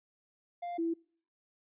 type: tone pair in turn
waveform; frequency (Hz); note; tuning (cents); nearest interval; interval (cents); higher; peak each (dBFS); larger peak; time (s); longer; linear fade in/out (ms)
triangle / sine; 698.5 / 332.3; F5 / E4; 0 / +14; octave + minor second; 1286; first; -34 / -29; second; 0.62-0.78 / 0.78-0.94; neither; 10
effects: noise-tail reverb RT60 0.5 s tail -26 dB re dry + resampled to 8000 Hz